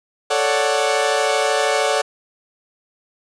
sawtooth chord, D major seventh, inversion second, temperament equal, 440 / 554.4 / 587.3 / 740 Hz, A4 / C#5 / D5 / F#5, 0 / 0 / 0 / 0 cents, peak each -18 dBFS, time 0.3-2.02 s, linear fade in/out 10 ms, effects resampled to 22050 Hz + 8-bit

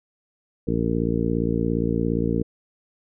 harmonic tone, 57.3 Hz, A#1, 29 cents flat, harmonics 1 / 2 / 3 / 4 / 5 / 6 / 7 / 8, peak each -30 / -29 / -26 / -27 / -27 / -32 / -31 / -29 dBFS, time 0.67-2.43 s, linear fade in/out 10 ms, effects none

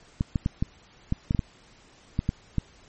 clicks, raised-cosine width 5 ms, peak -11 dBFS, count 11, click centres 0.209 / 0.358 / 0.461 / 0.625 / 1.124 / 1.309 / 1.348 / 1.392 / 2.191 / 2.291 / 2.583 s, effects pink hiss -55 dBFS RMS until 2.88 s + MP3 32 kbps

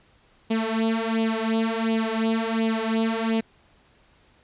sawtooth tone with flanger, 224.2 Hz, A3, 33 cents sharp, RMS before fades -24 dBFS, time 0.5-3.41 s, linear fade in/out 10 ms, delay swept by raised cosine 0.31 to 4.21 ms, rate 1.4 Hz, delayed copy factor +0.75, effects pink hiss -59 dBFS RMS until 4.43 s + resampled to 8000 Hz

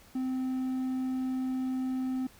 triangle tone, 258.8 Hz, C4, 19 cents flat, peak -27 dBFS, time 0.15-2.27 s, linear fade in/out 5 ms, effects pink hiss -57 dBFS RMS until 2.39 s

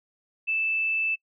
sine tone, 2637 Hz, E7, in tune, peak -23 dBFS, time 0.47-1.16 s, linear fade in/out 20 ms, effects noise-tail reverb RT60 0.1 s tail -26 dB re dry

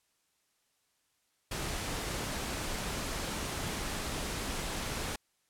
pink noise, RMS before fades -36 dBFS, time 1.51-5.16 s, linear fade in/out 5 ms, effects white hiss -75 dBFS RMS until 5.49 s + low-pass 11000 Hz 12 dB/octave

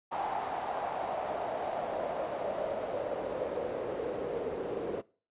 pink noise with band-pass filter sweep, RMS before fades -35 dBFS, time 0.11-5.02 s, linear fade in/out 20 ms, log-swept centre 820 to 430 Hz, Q 4.4, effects noise-tail reverb RT60 0.4 s tail -22 dB re dry + resampled to 8000 Hz

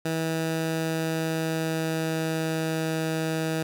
15% pulse tone with pitch glide, 161.8 to 160.13 Hz, E3 to E3, -32 to -50 cents, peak -19 dBFS, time 0.05-3.63 s, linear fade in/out 5 ms, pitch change -18 cents, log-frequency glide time 0.42-3.08 s, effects none

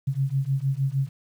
sine beating tone pair, 132.9 / 139.4 Hz, C3 / C#3, +27 / +10 cents, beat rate 6.5 Hz, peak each -25 dBFS, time 0.07-1.09 s, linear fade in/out 10 ms, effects 9-bit

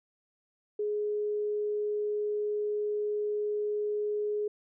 sine tone, 418.4 Hz, G#4, 13 cents sharp, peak -28 dBFS, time 0.79-4.48 s, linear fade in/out 5 ms, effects none

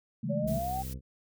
sine chord, A major seventh, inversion first, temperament just, 137.5 / 165 / 206.2 / 220 Hz, C#3 / E3 / G#3 / A3, -14 / +2 / -12 / 0 cents, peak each -35 dBFS, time 0.23-0.59 s, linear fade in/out 10 ms
sine exponential sweep, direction up, 562 to 784 Hz, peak -31 dBFS, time 0.29-0.83 s, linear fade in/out 20 ms
harmonic tone, 65 Hz, C2, 11 cents flat, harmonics 1 / 2 / 3 / 4 / 5 / 6 / 7 / 8, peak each -38 / -41 / -46 / -50 / -58 / -60 / -57 / -58 dBFS, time 0.42-1.01 s, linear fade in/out 50 ms
blue noise, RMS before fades -45 dBFS, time 0.47-0.94 s, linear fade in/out 10 ms
effects none

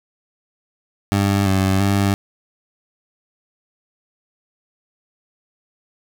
20% pulse tone with pitch steps, 99.8 / 95.6 / 99.5 Hz, G2 / G2 / G2, +32 / -43 / +26 cents, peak -10 dBFS, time 1.12-2.14 s, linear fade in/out 0 ms, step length 340 ms, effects none

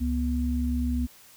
sine tone pair together, 68.64 / 244.6 Hz, C#2 / B3, -16 / -16 cents, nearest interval octave + minor seventh, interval 2200 cents, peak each -26 / -27 dBFS, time 0-1.07 s, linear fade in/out 20 ms, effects white hiss -53 dBFS RMS until 1.36 s

